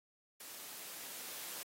white noise with level ramp, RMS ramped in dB -50 to -45 dBFS, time 0.4-1.63 s, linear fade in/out 5 ms, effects high-pass 200 Hz 12 dB/octave + AAC 48 kbps

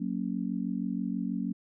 sine chord, F# major, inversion none, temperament just, 185 / 231.2 / 277.5 Hz, F#3 / A#3 / C#4, 0 / -14 / +2 cents, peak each -33 / -33 / -35 dBFS, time 0-1.53 s, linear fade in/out 10 ms, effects none

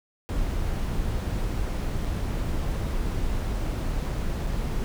brown noise with dropouts, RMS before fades -27 dBFS, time 0.29-4.84 s, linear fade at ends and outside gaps 0 ms, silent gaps 2.047-2.053 / 4.466-4.47 s, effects none

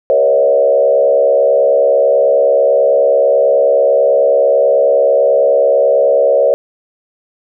sine tone with frequency modulation, 553 Hz, C#5, 4 cents flat, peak -7 dBFS, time 0.1-6.54 s, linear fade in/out 0 ms, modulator 69.2 Hz, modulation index 1.2, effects none

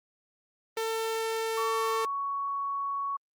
sawtooth tone, 448.2 Hz, A4, 32 cents sharp, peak -25 dBFS, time 0.77-2.05 s, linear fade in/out 2 ms
sine tone with pitch glide, 1130 to 1115.7 Hz, C#6 to C#6, +33 to +11 cents, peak -29 dBFS, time 1.57-3.17 s, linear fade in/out 10 ms, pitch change -22 cents, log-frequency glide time 1.68-1.91 s
effects Opus 32 kbps

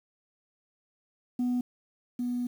sine tone pair in turn, 246.9 / 244.9 Hz, B3 / B3, 0 / -14 cents, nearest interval unison, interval 14 cents, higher first, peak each -23 / -27 dBFS, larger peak first, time 1.39-1.61 / 2.19-2.47 s, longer second, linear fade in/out 5 ms, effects tanh soft clip ceiling -24 dBFS + 9-bit

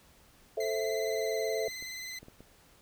sine chord, A minor, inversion none, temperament just, 440 / 528 / 660 Hz, A4 / C5 / E5, 0 / +16 / +2 cents, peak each -32 / -36 / -34 dBFS, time 0.57-1.68 s, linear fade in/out 5 ms
20% pulse tone with vibrato, 2043 Hz, C7, 42 cents flat, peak -34 dBFS, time 0.6-2.19 s, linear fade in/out 5 ms, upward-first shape triangle, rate 19 Hz, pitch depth 46 cents each way
clicks, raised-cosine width 2 ms, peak -36 dBFS, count 5, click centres 1.683 / 1.825 / 2.23 / 2.284 / 2.406 s
effects pink hiss -61 dBFS RMS until 2.81 s

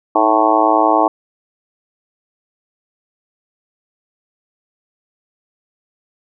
harmonic tone with a mistuned harmonic, 110 Hz, A2, in tune, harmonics 3 / 4 / 5 / 6 / 7 / 8 / 9 / 10, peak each -18 / -22 / -22 / -17 / -17 / -16 / -22 / -18 dBFS, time 0.15-1.08 s, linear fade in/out 5 ms, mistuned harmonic 3, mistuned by -68 cents, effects none

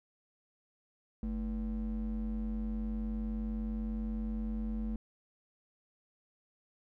triangle ring-modulated tone, 134.9 Hz, C#3, 47 cents flat, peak -28 dBFS, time 1.23-4.96 s, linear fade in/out 2 ms, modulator 85.1 Hz, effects none

